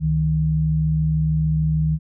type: tone pair together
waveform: sine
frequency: 69.3 / 155.84 Hz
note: C#2 / D#3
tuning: 0 / +3 cents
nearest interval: octave + major second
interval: 1403 cents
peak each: -24 / -17 dBFS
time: 0-1.99 s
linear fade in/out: 50 ms
effects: none

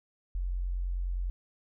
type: tone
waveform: sine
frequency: 44.75 Hz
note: F1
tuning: 43 cents sharp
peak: -29 dBFS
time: 0.35-1.3 s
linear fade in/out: 0 ms
effects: none

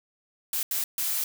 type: noise bursts at uneven times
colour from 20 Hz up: blue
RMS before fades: -28 dBFS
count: 3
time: 0.53-0.63 / 0.71-0.84 / 0.98-1.24 s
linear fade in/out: 2 ms
effects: none

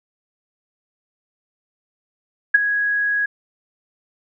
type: tone with ADSR envelope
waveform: sine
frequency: 1661.2 Hz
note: G#6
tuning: in tune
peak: -5 dBFS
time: 2.54-3.26 s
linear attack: 9 ms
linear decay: 18 ms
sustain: -12 dB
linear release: 7 ms
effects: none

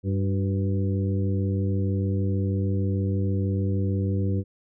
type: harmonic tone with a mistuned harmonic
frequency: 98 Hz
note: G2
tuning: in tune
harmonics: 1 / 2 / 3 / 4 / 5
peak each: -23 / -29 / -33 / -35 / -37 dBFS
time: 0.03-4.44 s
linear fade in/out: 50 ms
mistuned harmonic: 4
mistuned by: -52 cents
effects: none

